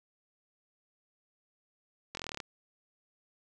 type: slowing click train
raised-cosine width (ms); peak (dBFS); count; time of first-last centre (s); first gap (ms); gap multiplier
0.2; -21; 11; 2.15-2.402; 22; 1.03
effects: none